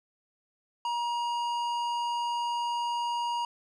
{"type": "tone with tanh clipping", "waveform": "triangle", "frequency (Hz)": 950, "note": "A#5", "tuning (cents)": 33, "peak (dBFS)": -30, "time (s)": [0.85, 3.45], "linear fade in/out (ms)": 2, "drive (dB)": 17, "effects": []}